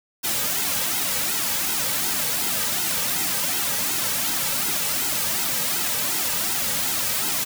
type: noise with flanger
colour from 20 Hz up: white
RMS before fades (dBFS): -24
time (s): 0.23-7.45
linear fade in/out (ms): 20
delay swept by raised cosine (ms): 1.7 to 2.9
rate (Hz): 2.7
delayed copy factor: -0.75
effects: none